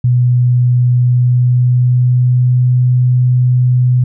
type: tone with pitch glide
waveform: sine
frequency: 123.47 to 125.19 Hz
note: B2 to B2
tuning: 0 to +24 cents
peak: -7 dBFS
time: 0.04-4.04 s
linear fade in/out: 5 ms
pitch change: +24 cents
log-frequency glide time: 0.96-2.65 s
effects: none